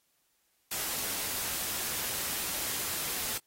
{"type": "noise", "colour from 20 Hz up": "white", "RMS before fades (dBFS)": -34, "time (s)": [0.71, 3.38], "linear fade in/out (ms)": 5, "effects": ["white hiss -73 dBFS RMS until 3.46 s", "AAC 48 kbps"]}